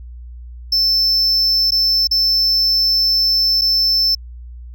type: tone with dropouts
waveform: triangle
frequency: 5300 Hz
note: E8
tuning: 9 cents sharp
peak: -11 dBFS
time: 0.72-4.15 s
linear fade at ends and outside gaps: 5 ms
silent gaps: 1.708-1.719 / 2.073-2.111 / 3.613-3.617 s
effects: added 60 Hz sine -31 dBFS peak until 4.74 s